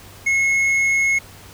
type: tone with tanh clipping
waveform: sine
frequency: 2174 Hz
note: C#7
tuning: 34 cents flat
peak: -16 dBFS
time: 0.26-1.19 s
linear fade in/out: 10 ms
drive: 6 dB
effects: added 96 Hz sine -45 dBFS peak until 1.53 s + pink hiss -43 dBFS RMS until 1.53 s